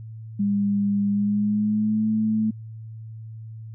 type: tone with pitch glide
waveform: sine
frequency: 202.1 to 217.9 Hz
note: G#3 to A3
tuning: -47 to -17 cents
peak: -19 dBFS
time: 0.39-2.51 s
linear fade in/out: 10 ms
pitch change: +130 cents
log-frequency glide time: 1.08-2.07 s
effects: added 111 Hz sine -35 dBFS peak until 3.74 s